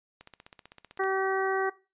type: click train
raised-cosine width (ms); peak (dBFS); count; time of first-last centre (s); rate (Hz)
0.2; -29; 14; 0.21-1.038; 15.7
type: harmonic tone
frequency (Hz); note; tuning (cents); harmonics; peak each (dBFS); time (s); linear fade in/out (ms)
383.7; G4; -37; 1 / 2 / 3 / 4 / 5; -28 / -31 / -33 / -34 / -35; 0.99-1.7; 10
effects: noise-tail reverb RT60 0.3 s tail -20 dB re dry + resampled to 8000 Hz